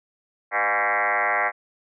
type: tone with frequency modulation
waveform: sine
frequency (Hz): 1358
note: F6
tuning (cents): -49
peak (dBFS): -19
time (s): 0.51-1.52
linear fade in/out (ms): 50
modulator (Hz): 107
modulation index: 7.1
effects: none